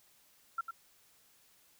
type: tone with echo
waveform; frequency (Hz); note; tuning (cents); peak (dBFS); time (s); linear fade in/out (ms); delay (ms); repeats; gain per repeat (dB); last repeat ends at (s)
sine; 1358; F6; -49; -31; 0.58-0.61; 5; 100; 1; -7; 0.71
effects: white hiss -66 dBFS RMS until 1.79 s